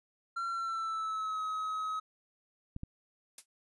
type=tone with pitch glide; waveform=triangle; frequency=1366 to 1274.5 Hz; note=F6 to D#6; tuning=-39 to +41 cents; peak=-31 dBFS; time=0.36-2 s; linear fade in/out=10 ms; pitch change=-120 cents; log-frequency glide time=0.48-1.41 s
type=clicks; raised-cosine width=5 ms; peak=-27 dBFS; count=2; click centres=2.764 / 2.834 s
type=noise with exponential decay; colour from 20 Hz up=blue; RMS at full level=-39 dBFS; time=3.38-3.46 s; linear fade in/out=2 ms; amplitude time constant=16 ms
effects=resampled to 24000 Hz